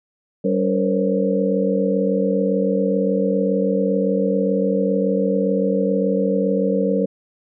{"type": "tone cluster", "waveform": "sine", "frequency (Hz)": [192.2, 285.2, 462.9, 510, 548], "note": ["G3", "C#4", "A#4", "C5", "C#5"], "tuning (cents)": [-34, 49, -12, -44, -20], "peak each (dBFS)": [-20, -25, -21, -25, -25], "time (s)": [0.44, 7.06], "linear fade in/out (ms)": 10, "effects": []}